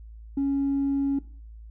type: tone with tanh clipping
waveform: triangle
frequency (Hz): 277.2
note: C#4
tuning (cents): 0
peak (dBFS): -22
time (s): 0.37-1.19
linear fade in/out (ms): 5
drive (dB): 5
effects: noise-tail reverb RT60 0.4 s tail -17 dB re dry + added 55 Hz sine -41 dBFS peak until 1.7 s